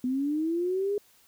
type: linear sweep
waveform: sine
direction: up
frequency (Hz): 247.3 to 415.3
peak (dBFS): -25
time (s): 0.04-0.98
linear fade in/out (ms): 2
effects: white hiss -61 dBFS RMS until 1.27 s